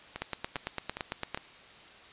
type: two click trains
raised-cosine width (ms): 0.3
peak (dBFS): -16 / -20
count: 11 / 4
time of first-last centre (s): 0.22-1.346 / 0.16-1.375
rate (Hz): 8.88 / 2.47
effects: white hiss -52 dBFS RMS until 2.12 s + resampled to 8000 Hz